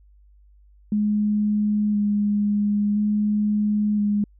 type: tone with vibrato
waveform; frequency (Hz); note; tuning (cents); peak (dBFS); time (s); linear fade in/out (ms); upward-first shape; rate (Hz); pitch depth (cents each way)
sine; 207.9; G#3; +2; -18; 0.92-4.24; 2; square; 0.49; 13
effects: added 50 Hz sine -50 dBFS peak until 4.39 s